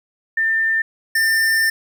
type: tone pair in turn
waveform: sine / square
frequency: 1795 / 1795 Hz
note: A6 / A6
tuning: +34 / +34 cents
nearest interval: unison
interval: 0 cents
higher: neither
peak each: -15 dBFS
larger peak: neither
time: 0.37-0.82 / 1.15-1.7 s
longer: second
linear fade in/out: 5 ms
effects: 9-bit